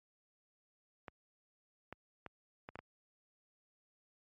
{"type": "clicks", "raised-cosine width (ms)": 0.5, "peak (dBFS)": -30, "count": 6, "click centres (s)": [1.082, 1.926, 2.263, 2.689, 2.756, 2.79], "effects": ["high-pass 60 Hz 12 dB/octave", "MP3 48 kbps"]}